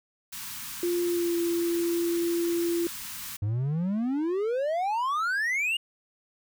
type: band-stop noise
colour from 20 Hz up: white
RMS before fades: -38 dBFS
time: 0.32-3.37 s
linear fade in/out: 10 ms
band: 270 to 880 Hz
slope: 96 dB/octave
type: tone with pitch glide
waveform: sine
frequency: 349.2 to 341.4 Hz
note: F4 to F4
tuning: 0 to -39 cents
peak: -24 dBFS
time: 0.83-2.87 s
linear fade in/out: 2 ms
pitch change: -39 cents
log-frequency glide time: 1.05-1.37 s
type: exponential sweep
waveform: triangle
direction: up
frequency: 98.4 to 2900 Hz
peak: -23 dBFS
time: 3.42-5.77 s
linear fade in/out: 5 ms
effects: none